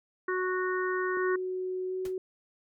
harmonic tone, 368.9 Hz, F#4, 5 cents flat, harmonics 1 / 3 / 4 / 5, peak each -29 / -34 / -35 / -36 dBFS, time 0.28-1.36 s, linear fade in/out 5 ms
sine tone with pitch glide, 370 to 372.8 Hz, F#4 to F#4, 0 to +13 cents, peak -30 dBFS, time 1.17-2.18 s, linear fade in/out 2 ms, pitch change +13 cents, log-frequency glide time 1.88-1.93 s
pink noise with exponential decay, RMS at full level -41 dBFS, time 2.05-2.15 s, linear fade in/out 2 ms, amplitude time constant 21 ms
effects MP3 96 kbps

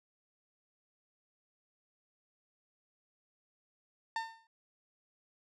30% pulse tone with exponential decay, 903 Hz, A5, 45 cents sharp, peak -28 dBFS, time 4.16-4.47 s, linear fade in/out 2 ms, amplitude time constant 66 ms, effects low-pass 5000 Hz 12 dB/octave

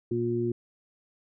harmonic tone, 118.4 Hz, A#2, 27 cents sharp, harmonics 1 / 2 / 3, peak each -32 / -32 / -27 dBFS, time 0.11-0.52 s, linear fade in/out 5 ms, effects none

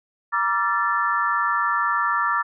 sine tone cluster, 948 / 1170 / 1360 / 1757 Hz, A#5 / D6 / F6 / A6, +29 / -7 / -46 / -3 cents, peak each -27 / -23 / -24 / -25 dBFS, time 0.32-2.43 s, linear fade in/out 20 ms, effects none

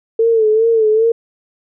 sine tone with vibrato, 444.4 Hz, A4, 17 cents sharp, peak -9 dBFS, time 0.19-1.12 s, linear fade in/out 5 ms, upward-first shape sine, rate 2.5 Hz, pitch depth 64 cents each way, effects none

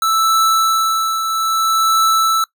square tone with tremolo, 1318.5 Hz, E6, in tune, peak -11 dBFS, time 0.02-2.44 s, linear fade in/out 2 ms, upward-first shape triangle, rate 0.62 Hz, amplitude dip 55%, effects noise-tail reverb RT60 0.1 s tail -21 dB re dry

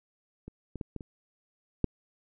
clicks, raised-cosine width 3 ms, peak -29 / -25 / -22 / -24 / -29 / -11 dBFS, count 6, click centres 0.48 / 0.757 / 0.812 / 0.963 / 1.008 / 1.843 s, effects none

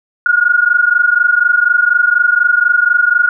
sine tone pair together, 1424.9 / 1449 Hz, F6 / F#6, +34 / -37 cents, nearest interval unison, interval 29 cents, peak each -11 dBFS, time 0.26-3.29 s, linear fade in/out 2 ms, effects none

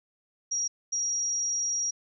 sine tone bursts at uneven times, 5690 Hz, F8, 31 cents sharp, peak -26 dBFS, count 2, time 0.51-0.68 / 0.92-1.91 s, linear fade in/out 10 ms, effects none

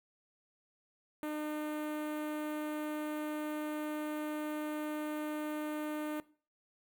sawtooth tone with notch filter, 303 Hz, D#4, 46 cents flat, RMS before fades -38 dBFS, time 1.23-6.2 s, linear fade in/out 0 ms, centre 5200 Hz, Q 0.54, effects noise-tail reverb RT60 0.4 s tail -19 dB re dry

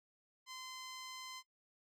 10% pulse tone, 1032 Hz, C6, 24 cents flat, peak -38 dBFS, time 0.46-1.43 s, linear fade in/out 50 ms, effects noise-tail reverb RT60 0.1 s tail -19 dB re dry + low-pass 12000 Hz 12 dB/octave

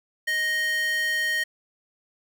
square tone with high-pass filter, 622.3 Hz, D#5, in tune, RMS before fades -25 dBFS, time 0.27-1.44 s, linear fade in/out 10 ms, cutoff 2000 Hz, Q 3.9, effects none

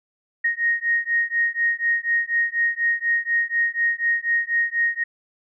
sine beating tone pair, 1864.7 / 1868.8 Hz, A#6 / A#6, 0 / +4 cents, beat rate 4.1 Hz, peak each -22 dBFS, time 0.44-5.04 s, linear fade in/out 10 ms, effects none

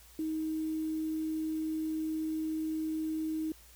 sine tone with quantisation, 315.1 Hz, D#4, 22 cents sharp, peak -31 dBFS, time 0.19-3.52 s, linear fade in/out 2 ms, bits 9, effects added 58 Hz sine -58 dBFS peak until 3.75 s + white hiss -58 dBFS RMS until 3.75 s

